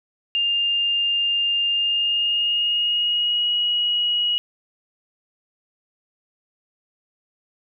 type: tone with pitch glide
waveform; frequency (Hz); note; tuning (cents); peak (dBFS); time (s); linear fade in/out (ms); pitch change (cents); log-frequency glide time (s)
sine; 2806 to 2903; F7 to F#7; +8 to -34; -18; 0.35-4.38; 0; +58; 1.7-3.48
effects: none